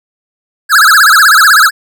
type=tone with vibrato; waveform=square; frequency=1468 Hz; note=F#6; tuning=14 cents flat; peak=-3 dBFS; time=0.69-1.71 s; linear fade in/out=50 ms; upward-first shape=sine; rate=16 Hz; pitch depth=260 cents each way; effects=none